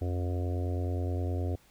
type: harmonic tone with a mistuned harmonic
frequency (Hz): 89.6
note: F2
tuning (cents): +45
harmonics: 1 / 3 / 4 / 5 / 6 / 7 / 8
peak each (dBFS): -29 / -39 / -41 / -43 / -45 / -46 / -47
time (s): 0.01-1.56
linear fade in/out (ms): 10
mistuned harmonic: 1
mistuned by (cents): -52
effects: pink hiss -62 dBFS RMS until 1.7 s